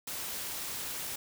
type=noise; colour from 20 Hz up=white; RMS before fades=-38 dBFS; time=0.07-1.16 s; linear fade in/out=5 ms; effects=none